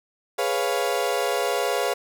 35% pulse chord, C# dominant seventh, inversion second, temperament equal, 415.3 / 493.9 / 554.4 / 698.5 Hz, G#4 / B4 / C#5 / E#5, 0 / 0 / 0 / 0 cents, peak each -26 dBFS, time 0.38-1.94 s, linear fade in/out 10 ms, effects none

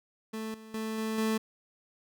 30% pulse tone with level steps, 220 Hz, A3, in tune, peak -32 / -44 / -30 / -28 / -24 dBFS, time 0.33-1.38 s, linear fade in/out 10 ms, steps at 0.54 / 0.74 / 0.98 / 1.18 s, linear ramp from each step 2 ms, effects none

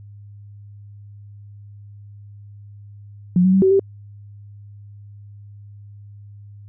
sine tone with pitch steps, 179.5 / 187.3 / 191.9 / 380.5 / 390.8 Hz, F3 / F#3 / G3 / F#4 / G4, +48 / +21 / -37 / +48 / -5 cents, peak -11 dBFS, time 3.36-3.795 s, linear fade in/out 2 ms, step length 87 ms, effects added 102 Hz sine -38 dBFS peak until 6.68 s

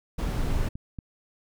brown noise, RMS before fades -26 dBFS, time 0.18-0.69 s, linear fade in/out 10 ms
click train, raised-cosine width 5 ms, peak -24 dBFS, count 4, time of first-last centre 0.29-0.988 s, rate 4.3 Hz
effects none

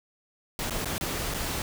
pink noise with dropouts, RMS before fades -31 dBFS, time 0.59-1.62 s, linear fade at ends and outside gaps 1 ms, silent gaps 0.698-0.707 / 0.846-0.856 / 0.981-1.01 / 1.339-1.344 s, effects none

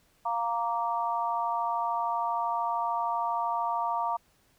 harmonic tone, 233 Hz, A#3, 1 cent flat, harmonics 3 / 4 / 5, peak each -32 / -29 / -33 dBFS, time 0.25-4.17 s, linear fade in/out 10 ms, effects pink hiss -66 dBFS RMS until 4.58 s

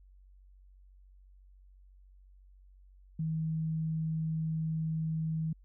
sine tone, 159.4 Hz, D#3, 42 cents sharp, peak -30 dBFS, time 3.19-5.53 s, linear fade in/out 5 ms, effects added 47 Hz sine -55 dBFS peak until 5.64 s

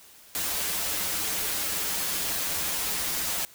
white noise with comb filter, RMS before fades -29 dBFS, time 0.35-3.45 s, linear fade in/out 0 ms, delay 8.1 ms, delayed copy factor -0.95, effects white hiss -52 dBFS RMS until 3.54 s

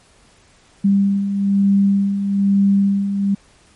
sine beating tone pair, 197.4 / 198.5 Hz, G3 / G3, +12 / +22 cents, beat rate 1.1 Hz, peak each -21 / -13 dBFS, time 0.84-3.35 s, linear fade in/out 10 ms, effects pink hiss -52 dBFS RMS until 3.75 s + MP3 48 kbps

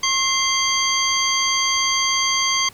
sine tone cluster, 1077 / 2077 / 3230 / 4642 / 6280 Hz, C6 / C7 / G#7 / D8 / G8, +50 / -13 / -49 / -21 / +2 cents, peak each -23 dBFS, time 0.03-2.69 s, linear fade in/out 5 ms, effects tanh soft clip ceiling -7 dBFS + pink hiss -46 dBFS RMS until 2.73 s

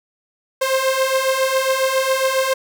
sawtooth beating tone pair, 523.3 / 530.6 Hz, C5 / C5, 0 / +24 cents, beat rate 7.3 Hz, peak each -17 / -14 dBFS, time 0.61-2.54 s, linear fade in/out 10 ms, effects none

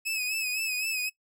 sawtooth tone with vibrato, 2556 Hz, D#7, 46 cents sharp, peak -25 dBFS, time 0.05-1.1 s, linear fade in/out 20 ms, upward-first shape sine, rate 3.9 Hz, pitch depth 59 cents each way, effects noise-tail reverb RT60 0.1 s tail -20 dB re dry

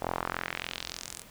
sawtooth tone with band-pass filter sweep, 43.46 Hz, F1, 8 cents flat, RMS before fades -37 dBFS, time 0.01-1.23 s, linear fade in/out 20 ms, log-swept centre 710 to 9600 Hz, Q 1.9, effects pink hiss -52 dBFS RMS until 1.3 s

